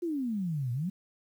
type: exponential two-way sweep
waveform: sine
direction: down then up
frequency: 359.7 to 116.54 to 199 Hz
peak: -29 dBFS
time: 0.02-0.9 s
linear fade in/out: 10 ms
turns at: 0.72 s
effects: 10-bit